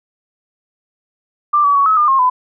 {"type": "tone with pitch steps", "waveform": "sine", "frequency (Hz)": [1184, 1142, 1121, 1285, 1206, 1073, 1006], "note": ["D6", "D6", "C#6", "E6", "D6", "C6", "B5"], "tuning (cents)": [14, -49, 19, -45, 46, 43, 32], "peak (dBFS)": -9, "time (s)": [1.53, 2.3], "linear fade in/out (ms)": 10, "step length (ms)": 110, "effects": []}